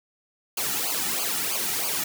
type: noise with flanger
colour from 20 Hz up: white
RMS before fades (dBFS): -27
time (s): 0.57-2.04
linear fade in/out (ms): 5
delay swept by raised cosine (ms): 0.53 to 1.93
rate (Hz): 3.1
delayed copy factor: -0.9
effects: none